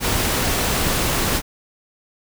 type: noise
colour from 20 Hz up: pink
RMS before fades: -20 dBFS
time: 0-1.42 s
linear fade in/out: 50 ms
effects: none